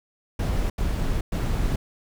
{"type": "noise bursts at uneven times", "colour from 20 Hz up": "brown", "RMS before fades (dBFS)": -24, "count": 3, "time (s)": [[0.39, 0.7], [0.78, 1.21], [1.32, 1.76]], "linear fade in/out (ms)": 5, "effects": []}